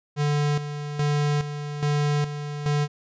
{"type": "tone with tremolo", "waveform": "square", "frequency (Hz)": 146.83, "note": "D3", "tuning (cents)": 0, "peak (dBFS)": -21, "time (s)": [0.16, 2.88], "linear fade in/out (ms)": 50, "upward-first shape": "square", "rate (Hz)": 1.2, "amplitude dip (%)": 65, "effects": ["resampled to 16000 Hz"]}